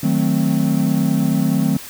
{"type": "chord", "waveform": "triangle", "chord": "D# diminished seventh", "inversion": "none", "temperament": "equal", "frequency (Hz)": [155.56, 185, 220, 261.6], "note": ["D#3", "F#3", "A3", "C4"], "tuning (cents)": [0, 0, 0, 0], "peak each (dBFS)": -18, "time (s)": [0.03, 1.77], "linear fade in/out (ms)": 5, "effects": ["white hiss -35 dBFS RMS until 1.89 s"]}